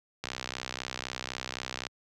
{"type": "click train", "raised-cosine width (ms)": 0.2, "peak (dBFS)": -16, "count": 105, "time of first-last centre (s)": [0.24, 1.868], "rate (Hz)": 63.9, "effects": ["high-pass 80 Hz 12 dB/octave"]}